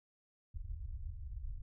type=low-pass noise; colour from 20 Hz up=pink; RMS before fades=-43 dBFS; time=0.54-1.62 s; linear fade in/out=5 ms; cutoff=100 Hz; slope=48 dB/octave; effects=none